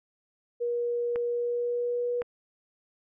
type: tone with pitch glide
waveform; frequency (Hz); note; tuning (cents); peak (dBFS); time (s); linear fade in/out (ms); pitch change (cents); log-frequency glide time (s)
sine; 477.9 to 484.9; A#4 to B4; +43 to -32; -26; 0.6-2.23; 20; +25; 1.23-2.1
type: clicks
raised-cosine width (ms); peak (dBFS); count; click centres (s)
0.5; -23; 2; 1.159 / 2.219
effects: none